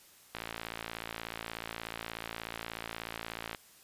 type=click train; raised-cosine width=0.3 ms; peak=-21 dBFS; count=182; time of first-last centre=0.35-3.548 s; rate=56.6 Hz; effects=white hiss -59 dBFS RMS until 3.83 s + resampled to 32000 Hz